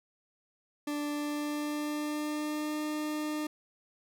40% pulse tone with pitch glide, 293.7 to 303.4 Hz, D4 to D#4, 0 to -44 cents, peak -31 dBFS, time 0.87-3.47 s, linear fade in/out 5 ms, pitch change +56 cents, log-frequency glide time 1.1-2.82 s, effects none

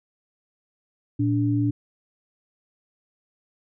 sine tone pair together, 115.2 / 290.3 Hz, A#2 / D4, -20 / -20 cents, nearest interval octave + major third, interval 1600 cents, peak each -22 dBFS, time 1.19-1.71 s, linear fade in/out 10 ms, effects none

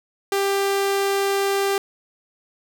sawtooth tone, 395.3 Hz, G4, 15 cents sharp, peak -15 dBFS, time 0.32-1.78 s, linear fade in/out 2 ms, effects none

